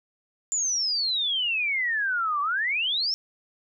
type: exponential two-way sweep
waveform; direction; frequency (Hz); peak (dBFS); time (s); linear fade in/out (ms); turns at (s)
sine; down then up; 7210 to 1127 to 5540; -23; 0.52-3.14; 0; 2.41
effects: none